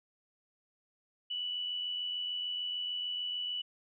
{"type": "tone with amplitude modulation", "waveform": "sine", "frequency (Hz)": 2960, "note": "F#7", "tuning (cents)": 0, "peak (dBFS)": -32, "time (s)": [1.3, 3.62], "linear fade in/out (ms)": 10, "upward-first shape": "sine", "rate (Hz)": 86.7, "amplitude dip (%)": 35, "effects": []}